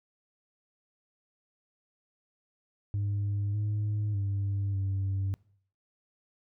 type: tone with pitch steps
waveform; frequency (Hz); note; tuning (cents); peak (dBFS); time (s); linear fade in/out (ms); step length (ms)
sine; 101.5 / 104.9 / 99.4 / 97.1; G#2 / G#2 / G2 / G2; -39 / +18 / +25 / -16; -25; 2.94-5.34; 0; 600
effects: noise-tail reverb RT60 0.6 s tail -26 dB re dry + tanh soft clip ceiling -26 dBFS